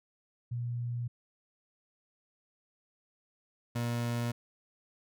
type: tone pair in turn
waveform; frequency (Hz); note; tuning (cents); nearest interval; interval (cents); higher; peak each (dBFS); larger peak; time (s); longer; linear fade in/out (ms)
sine / 30% pulse; 120 / 118.83; B2 / A#2; -49 / +34; unison; 17; first; -32 / -28; second; 0.51-1.08 / 3.75-4.32; neither; 10
effects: none